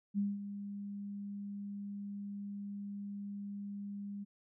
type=tone with ADSR envelope; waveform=sine; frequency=201.8 Hz; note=G#3; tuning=49 cents flat; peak=-29 dBFS; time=0.14-4.25 s; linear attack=41 ms; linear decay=200 ms; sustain=-11 dB; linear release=23 ms; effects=none